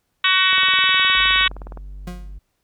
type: harmonic tone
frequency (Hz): 375.2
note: F#4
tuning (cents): +24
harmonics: 3 / 4 / 5 / 6 / 7 / 8 / 9 / 10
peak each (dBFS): -22 / -22 / -22 / -22 / -22 / -22 / -22 / -22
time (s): 0.24-1.48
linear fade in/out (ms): 5
type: click train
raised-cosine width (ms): 1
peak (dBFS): -22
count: 25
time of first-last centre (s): 0.53-1.774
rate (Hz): 19.3
type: tone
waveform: triangle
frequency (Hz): 48.67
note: G1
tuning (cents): -12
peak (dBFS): -30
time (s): 1.16-2.39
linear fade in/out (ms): 10
type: tone with exponential decay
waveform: 40% pulse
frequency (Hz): 178.4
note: F3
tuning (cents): +37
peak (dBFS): -26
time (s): 2.07-2.37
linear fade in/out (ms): 5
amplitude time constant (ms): 65
effects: pink hiss -71 dBFS RMS until 2.63 s